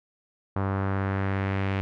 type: tone with low-pass filter sweep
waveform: sawtooth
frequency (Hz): 97.2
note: G2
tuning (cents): -14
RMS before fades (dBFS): -27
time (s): 0.56-1.81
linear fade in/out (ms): 0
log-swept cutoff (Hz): 1200 to 2500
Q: 1.9
effects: none